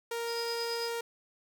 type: tone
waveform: sawtooth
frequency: 466.2 Hz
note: A#4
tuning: in tune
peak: -29 dBFS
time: 0.11-1.01 s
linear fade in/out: 5 ms
type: tone with tremolo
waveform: sine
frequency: 4978 Hz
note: D#8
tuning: in tune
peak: -34 dBFS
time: 0.26-0.92 s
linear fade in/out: 50 ms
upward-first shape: triangle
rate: 9.1 Hz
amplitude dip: 70%
effects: none